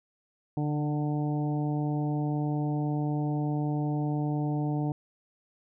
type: harmonic tone with a mistuned harmonic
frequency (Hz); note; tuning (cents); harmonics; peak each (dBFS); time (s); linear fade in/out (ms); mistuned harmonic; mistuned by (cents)
149; D3; +25; 1 / 2 / 3 / 4 / 5 / 6; -28 / -31 / -41 / -43 / -39 / -45; 0.57-4.92; 2; 1; -19
effects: none